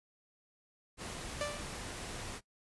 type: noise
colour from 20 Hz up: pink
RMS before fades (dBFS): -43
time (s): 0.97-2.41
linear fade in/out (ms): 50
type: tone with exponential decay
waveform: sawtooth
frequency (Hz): 587.3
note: D5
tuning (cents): 0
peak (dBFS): -28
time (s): 1.41-1.81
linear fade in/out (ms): 1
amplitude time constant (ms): 85
effects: noise-tail reverb RT60 0.1 s tail -19 dB re dry + resampled to 24000 Hz